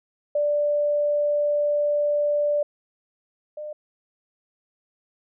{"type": "tone pair in turn", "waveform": "sine", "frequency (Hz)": [587.3, 602.1], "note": ["D5", "D5"], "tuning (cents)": [0, 43], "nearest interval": "unison", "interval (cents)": 43, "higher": "second", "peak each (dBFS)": [-19, -31], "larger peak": "first", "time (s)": [[0.35, 2.63], [3.57, 3.73]], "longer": "first", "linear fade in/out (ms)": 5, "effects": []}